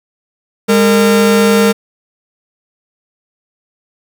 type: tone pair together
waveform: 45% pulse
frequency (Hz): 203.8 / 457.6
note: G#3 / A#4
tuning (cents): -32 / -32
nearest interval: octave + major second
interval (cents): 1400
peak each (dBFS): -10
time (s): 0.68-1.73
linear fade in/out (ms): 20
effects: none